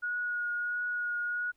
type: tone with vibrato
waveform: sine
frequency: 1448 Hz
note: F#6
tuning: 38 cents flat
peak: -30 dBFS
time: 0.02-1.52 s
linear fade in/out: 20 ms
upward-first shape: triangle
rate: 1.5 Hz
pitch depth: 16 cents each way
effects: pink hiss -75 dBFS RMS until 1.56 s